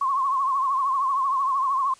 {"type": "tone with vibrato", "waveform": "sine", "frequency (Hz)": 1078, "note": "C#6", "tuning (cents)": -49, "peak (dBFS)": -20, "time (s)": [0.01, 1.94], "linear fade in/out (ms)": 5, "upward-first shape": "triangle", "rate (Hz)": 13, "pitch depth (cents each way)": 100, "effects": ["white hiss -53 dBFS RMS until 1.99 s", "resampled to 22050 Hz"]}